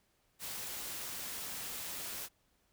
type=noise; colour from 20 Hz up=white; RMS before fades=-42 dBFS; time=0.39-2.29 s; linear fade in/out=50 ms; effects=pink hiss -74 dBFS RMS until 2.72 s